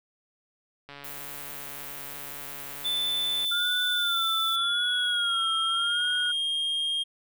click train, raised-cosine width 0.3 ms, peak -27 dBFS, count 364, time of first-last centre 0.89-3.446 s, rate 142 Hz
violet noise, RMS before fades -40 dBFS, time 1.04-4.56 s, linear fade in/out 5 ms
triangle tone with pitch glide, 3520 to 3228 Hz, A7 to G#7, 0 to -50 cents, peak -24 dBFS, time 2.84-7.04 s, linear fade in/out 20 ms, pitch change -150 cents, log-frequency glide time 4.32-5.49 s
sine tone with vibrato, 1396.9 Hz, F6, in tune, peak -28 dBFS, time 3.51-6.32 s, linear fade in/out 10 ms, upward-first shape sine, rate 0.85 Hz, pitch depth 88 cents each way
effects none

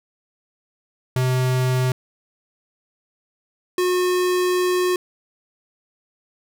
square tone pair in turn, 128.1 / 362.3 Hz, C3 / F#4, -36 / -36 cents, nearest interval octave + tritone, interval 1800 cents, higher second, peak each -18 dBFS, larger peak neither, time 1.16-1.92 / 3.78-4.96 s, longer second, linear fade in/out 2 ms, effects none

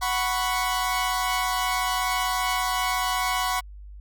sawtooth chord, F# suspended fourth, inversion none, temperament equal, 740 / 987.8 / 1108.7 Hz, F#5 / B5 / C#6, 0 / 0 / 0 cents, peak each -24 dBFS, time 0.01-3.61 s, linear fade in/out 20 ms, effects added 50 Hz sine -39 dBFS peak until 4 s

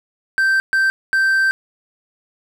triangle tone bursts at uneven times, 1561 Hz, G6, 8 cents flat, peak -11 dBFS, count 3, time 0.38-0.6 / 0.73-0.9 / 1.13-1.51 s, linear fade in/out 0 ms, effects none

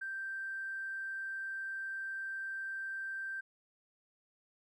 triangle tone with tanh clipping, 1568 Hz, G6, in tune, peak -37 dBFS, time 0.01-3.41 s, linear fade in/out 10 ms, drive 2 dB, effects none

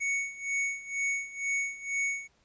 square tone with tremolo, 2224 Hz, C#7, 5 cents sharp, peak -27 dBFS, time 0-2.28 s, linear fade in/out 20 ms, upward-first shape sine, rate 2.1 Hz, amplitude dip 85%, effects pink hiss -68 dBFS RMS until 2.44 s + resampled to 16000 Hz

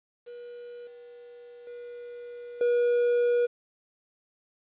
triangle tone with level steps, 481.7 Hz, B4, 43 cents flat, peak -38 / -43 / -37 / -19 dBFS, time 0.26-3.47 s, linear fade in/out 20 ms, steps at 0.87 / 1.67 / 2.61 s, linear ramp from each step 2 ms, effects resampled to 8000 Hz + 10-bit

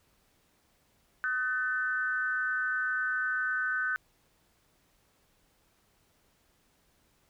sine tone with amplitude modulation, 1513 Hz, F#6, 38 cents sharp, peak -24 dBFS, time 1.24-3.96 s, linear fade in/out 0 ms, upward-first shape sine, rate 252 Hz, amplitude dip 80%, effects pink hiss -69 dBFS RMS until 7.29 s

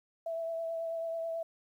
sine tone with vibrato, 660 Hz, E5, 2 cents sharp, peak -33 dBFS, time 0.26-1.43 s, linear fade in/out 5 ms, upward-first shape triangle, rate 9.2 Hz, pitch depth 20 cents each way, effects 11-bit

